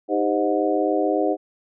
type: harmonic tone with a mistuned harmonic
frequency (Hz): 103.83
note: G#2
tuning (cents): 0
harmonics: 3 / 4 / 5 / 6 / 7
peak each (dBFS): -23 / -24 / -25 / -26 / -26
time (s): 0.08-1.37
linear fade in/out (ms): 50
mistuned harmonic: 4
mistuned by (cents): -71
effects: none